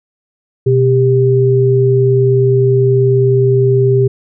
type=tone pair together; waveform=sine; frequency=125.61 / 395.8 Hz; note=B2 / G4; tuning=+30 / +17 cents; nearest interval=octave + minor sixth; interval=1987 cents; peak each=-10 dBFS; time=0.66-4.08 s; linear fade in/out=10 ms; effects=none